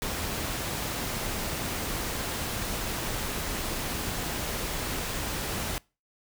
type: noise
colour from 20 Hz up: pink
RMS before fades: -32 dBFS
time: 0.02-5.78 s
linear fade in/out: 0 ms
effects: noise-tail reverb RT60 0.3 s tail -24 dB re dry